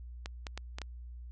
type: clicks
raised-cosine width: 0.2 ms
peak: -22 dBFS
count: 5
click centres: 0.259 / 0.468 / 0.576 / 0.785 / 0.817 s
effects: added 60 Hz sine -43 dBFS peak until 1.31 s + resampled to 22050 Hz